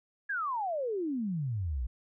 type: exponential sweep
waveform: sine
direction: down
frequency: 1699 to 55 Hz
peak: -30 dBFS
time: 0.29-1.87 s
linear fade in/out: 10 ms
effects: none